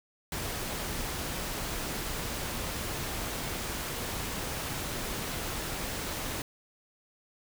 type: noise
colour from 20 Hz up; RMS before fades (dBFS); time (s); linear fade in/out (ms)
pink; -35; 0.32-6.42; 2
effects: none